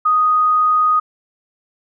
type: tone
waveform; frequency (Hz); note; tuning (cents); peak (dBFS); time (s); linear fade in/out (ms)
sine; 1244.5; D#6; 0; -11; 0.05-1; 10
effects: none